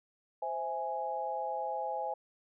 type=chord; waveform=sine; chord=C augmented; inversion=none; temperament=equal with one note detuned; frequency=520.5 / 659.3 / 830.6 Hz; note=C5 / E5 / G#5; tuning=-9 / 0 / 0 cents; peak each=-39 / -39 / -35 dBFS; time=0.42-2.14 s; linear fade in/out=5 ms; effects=none